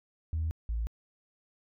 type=tone pair in turn; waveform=sine; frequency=80.1 / 56.3 Hz; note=E2 / A1; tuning=-49 / +40 cents; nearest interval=tritone; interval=611 cents; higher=first; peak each=-27 / -28 dBFS; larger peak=first; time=0.33-0.51 / 0.69-0.87 s; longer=neither; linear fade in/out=0 ms; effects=tanh soft clip ceiling -25 dBFS